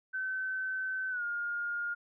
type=tone with pitch glide; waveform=sine; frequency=1529 to 1418.4 Hz; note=G6 to F6; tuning=-44 to +26 cents; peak=-32 dBFS; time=0.13-1.95 s; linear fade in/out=20 ms; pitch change=-130 cents; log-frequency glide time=1.1-1.23 s; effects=none